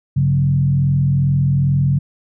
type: tone with frequency modulation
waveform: sine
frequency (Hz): 138.59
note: C#3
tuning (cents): 0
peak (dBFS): -12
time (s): 0.16-1.99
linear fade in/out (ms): 10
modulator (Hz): 42.4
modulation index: 0.67
effects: none